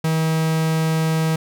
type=tone; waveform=45% pulse; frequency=160 Hz; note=D#3; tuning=49 cents sharp; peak=-17 dBFS; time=0.04-1.36 s; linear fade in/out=5 ms; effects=none